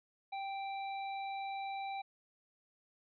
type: tone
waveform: square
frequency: 784 Hz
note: G5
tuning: in tune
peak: -39 dBFS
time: 0.32-2.02 s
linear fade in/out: 10 ms
effects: resampled to 11025 Hz